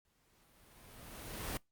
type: noise with exponential growth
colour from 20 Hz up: pink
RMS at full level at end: -38 dBFS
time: 0.05-1.57 s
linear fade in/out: 1 ms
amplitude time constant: 330 ms
effects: noise-tail reverb RT60 0.2 s tail -25 dB re dry + Opus 48 kbps